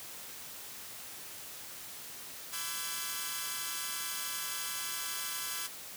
5% pulse tone cluster, 1015 / 1161 / 1336 / 1538 / 1667 Hz, B5 / D6 / E6 / G6 / G#6, +47 / -20 / +23 / -33 / +6 cents, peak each -31 dBFS, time 2.52-5.68 s, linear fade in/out 20 ms, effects white hiss -46 dBFS RMS until 5.96 s + high-pass 60 Hz 12 dB/octave

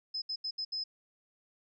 sine tone bursts at uneven times, 5100 Hz, D#8, 42 cents sharp, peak -33 dBFS, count 5, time 0.14-0.22 / 0.29-0.36 / 0.44-0.51 / 0.58-0.65 / 0.72-0.84 s, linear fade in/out 10 ms, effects none

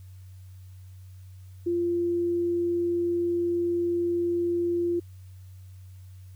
sine tone, 345.8 Hz, F4, 17 cents flat, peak -23 dBFS, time 1.66-5 s, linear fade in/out 10 ms, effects added 93 Hz sine -43 dBFS peak until 6.35 s + white hiss -64 dBFS RMS until 6.35 s

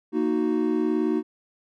triangle chord, D# minor, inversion second, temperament equal, 233.1 / 311.1 / 370 Hz, A#3 / D#4 / F#4, 0 / 0 / 0 cents, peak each -25 / -22 / -24 dBFS, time 0.12-1.23 s, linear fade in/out 50 ms, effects none

